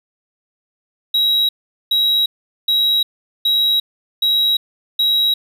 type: tone bursts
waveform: triangle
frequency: 3852 Hz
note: B7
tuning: 44 cents flat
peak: -11 dBFS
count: 6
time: 1.14-5.34 s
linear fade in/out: 5 ms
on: 350 ms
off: 420 ms
effects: none